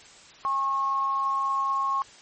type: tone pair together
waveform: sine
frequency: 815.7 / 1088 Hz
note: G#5 / C#6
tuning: -31 / -33 cents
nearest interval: perfect fourth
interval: 498 cents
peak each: -35 / -23 dBFS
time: 0.45-2.02 s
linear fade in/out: 0 ms
effects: white hiss -50 dBFS RMS until 2.21 s + MP3 32 kbps